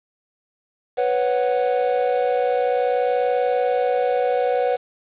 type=chord; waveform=triangle; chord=B suspended second; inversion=none; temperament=equal; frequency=493.9 / 554.4 / 740 Hz; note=B4 / C#5 / F#5; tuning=0 / 0 / 0 cents; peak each=-18 / -22 / -21 dBFS; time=0.97-4.77 s; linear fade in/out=20 ms; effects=resampled to 8000 Hz + 7-bit